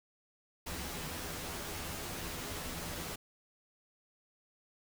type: noise with comb filter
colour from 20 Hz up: pink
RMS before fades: -41 dBFS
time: 0.66-3.16 s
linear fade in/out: 10 ms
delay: 12 ms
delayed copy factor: +0.65
effects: none